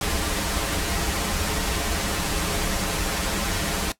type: noise with comb filter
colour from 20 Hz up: pink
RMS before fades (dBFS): -25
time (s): 0.01-3.92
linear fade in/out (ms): 2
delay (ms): 8.1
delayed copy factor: -0.8
effects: noise-tail reverb RT60 0.1 s tail -17 dB re dry + low-pass 12000 Hz 12 dB/octave